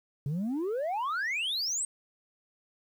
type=exponential sweep; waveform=sine; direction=up; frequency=133.4 to 8540 Hz; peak=-26 dBFS; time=0.26-1.85 s; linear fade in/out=2 ms; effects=tanh soft clip ceiling -28 dBFS + 10-bit